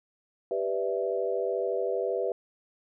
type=chord; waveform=sine; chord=E minor seventh; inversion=first; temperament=equal; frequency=392 / 493.9 / 587.3 / 659.3 Hz; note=G4 / B4 / D5 / E5; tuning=0 / 0 / 0 / 0 cents; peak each=-31 / -30 / -35 / -33 dBFS; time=0.51-2.32 s; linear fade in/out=2 ms; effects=none